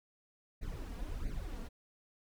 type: noise with flanger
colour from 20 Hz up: brown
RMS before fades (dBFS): -40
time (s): 0.61-1.69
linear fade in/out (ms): 20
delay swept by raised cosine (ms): 0.46 to 4.36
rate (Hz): 1.5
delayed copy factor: +0.85
effects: none